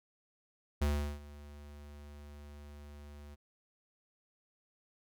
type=tone with ADSR envelope; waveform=square; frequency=73 Hz; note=D2; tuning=10 cents flat; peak=-28 dBFS; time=0.81-3.36 s; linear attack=10 ms; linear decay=370 ms; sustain=-21 dB; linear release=25 ms; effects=none